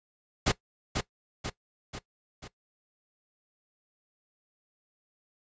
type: noise with echo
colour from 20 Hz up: pink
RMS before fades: -24 dBFS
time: 0.46-0.52 s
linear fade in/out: 10 ms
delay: 490 ms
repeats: 4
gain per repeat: -5 dB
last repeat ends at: 2.48 s
effects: noise-tail reverb RT60 0.1 s tail -18 dB re dry + resampled to 16000 Hz